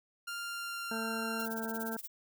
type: tone with pitch glide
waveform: sawtooth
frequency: 1396.9 to 1382.5 Hz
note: F6 to F6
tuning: 0 to -18 cents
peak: -34 dBFS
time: 0.27-1.46 s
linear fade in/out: 10 ms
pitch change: -18 cents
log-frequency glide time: 0.4-1 s
type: harmonic tone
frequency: 224.6 Hz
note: A3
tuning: 36 cents sharp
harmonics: 1 / 2 / 3 / 4 / 6 / 7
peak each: -38 / -42 / -45 / -45 / -47 / -44 dBFS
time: 0.91-1.97 s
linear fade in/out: 5 ms
type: noise with tremolo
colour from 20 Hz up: violet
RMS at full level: -41 dBFS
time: 1.39-2.08 s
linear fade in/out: 10 ms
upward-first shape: sine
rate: 17 Hz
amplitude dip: 95%
effects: none